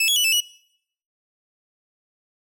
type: tone with pitch steps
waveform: sawtooth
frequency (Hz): 2622 / 3352 / 2962 / 2640 / 2921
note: E7 / G#7 / F#7 / E7 / F#7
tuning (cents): -10 / +15 / +1 / +2 / -23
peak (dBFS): -14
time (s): 0-0.405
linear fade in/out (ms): 5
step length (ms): 81
effects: noise-tail reverb RT60 0.7 s tail -23 dB re dry